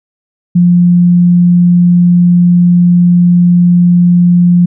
sine tone, 175.7 Hz, F3, 11 cents sharp, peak -3 dBFS, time 0.55-4.66 s, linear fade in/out 10 ms, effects none

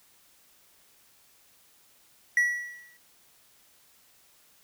triangle tone with exponential decay, 1938 Hz, B6, 33 cents flat, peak -16 dBFS, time 2.37-2.97 s, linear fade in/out 2 ms, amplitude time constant 130 ms, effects white hiss -61 dBFS RMS until 4.63 s

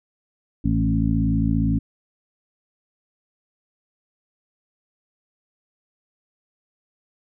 harmonic tone with a mistuned harmonic, 55 Hz, A1, in tune, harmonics 1 / 2 / 3 / 4 / 5, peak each -24 / -24 / -24 / -24 / -24 dBFS, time 0.64-1.79 s, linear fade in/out 10 ms, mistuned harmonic 4, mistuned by +18 cents, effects none

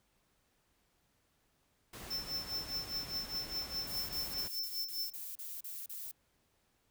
pink noise, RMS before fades -48 dBFS, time 1.93-4.48 s, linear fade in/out 5 ms
square tone with tremolo, 5330 Hz, E8, 18 cents sharp, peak -34 dBFS, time 2.1-5.13 s, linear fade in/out 10 ms, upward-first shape triangle, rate 4.9 Hz, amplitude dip 95%
violet noise bursts, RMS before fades -44 dBFS, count 9, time 3.87-6.114 s, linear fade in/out 5 ms, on 220 ms, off 33 ms
effects pink hiss -75 dBFS RMS until 6.9 s

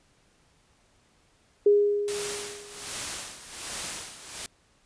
sine tone with exponential decay, 410.6 Hz, G#4, 20 cents flat, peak -14 dBFS, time 1.66-2.91 s, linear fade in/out 5 ms, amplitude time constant 270 ms
white noise with tremolo, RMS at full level -32 dBFS, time 2.08-4.46 s, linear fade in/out 0 ms, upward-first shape sine, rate 1.3 Hz, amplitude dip 75%
effects pink hiss -64 dBFS RMS until 4.85 s + resampled to 22050 Hz

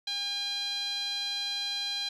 sawtooth tone with band-pass filter, 808 Hz, G#5, 48 cents flat, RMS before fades -33 dBFS, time 0.07-2.09 s, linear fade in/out 5 ms, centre 3800 Hz, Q 8.4, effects none

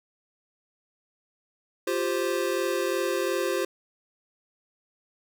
square chord, F suspended second, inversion none, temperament equal, 349.2 / 392 / 523.3 Hz, F4 / G4 / C5, 0 / 0 / 0 cents, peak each -30 dBFS, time 1.87-3.65 s, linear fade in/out 5 ms, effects none

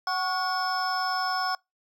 triangle tone cluster, 749 / 1108 / 1446 / 5270 Hz, F#5 / C#6 / F#6 / E8, +21 / -1 / -40 / -1 cents, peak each -28 / -28 / -30 / -31 dBFS, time 0.07-1.55 s, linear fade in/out 2 ms, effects noise-tail reverb RT60 0.2 s tail -26 dB re dry

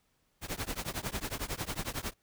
pink noise with tremolo, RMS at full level -33 dBFS, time 0.41-2.14 s, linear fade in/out 50 ms, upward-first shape triangle, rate 11 Hz, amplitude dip 100%, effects pink hiss -74 dBFS RMS until 2.22 s

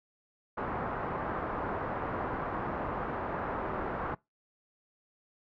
white low-pass noise, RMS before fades -35 dBFS, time 0.57-4.15 s, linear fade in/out 10 ms, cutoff 1300 Hz, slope 24 dB/octave, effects noise-tail reverb RT60 0.2 s tail -23 dB re dry

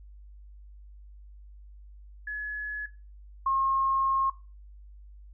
sine tone pair in turn, 1699 / 1075.9 Hz, G#6 / C6, +39 / +48 cents, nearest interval minor sixth, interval 791 cents, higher first, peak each -31 / -23 dBFS, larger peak second, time 2.27-2.86 / 3.46-4.3 s, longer second, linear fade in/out 5 ms, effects noise-tail reverb RT60 0.3 s tail -17 dB re dry + added 50 Hz sine -46 dBFS peak until 5.33 s

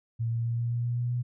sine tone with pitch steps, 115.1 / 116.1 / 117.11 / 118.13 / 119.16 / 120.2 / 121.24 / 122.3 Hz, A#2 / A#2 / A#2 / A#2 / A#2 / B2 / B2 / B2, -22 / -7 / +8 / +23 / +38 / -46 / -32 / -16 cents, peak -26 dBFS, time 0.19-1.23 s, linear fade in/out 20 ms, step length 130 ms, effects none

